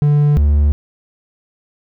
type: tone pair in turn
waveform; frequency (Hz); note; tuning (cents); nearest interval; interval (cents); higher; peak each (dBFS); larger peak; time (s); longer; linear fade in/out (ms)
triangle; 146.83 / 73.12; D3 / D2; 0 / -7; octave; 1207; first; -7; neither; 0.02-0.37 / 0.37-0.72; neither; 0
effects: none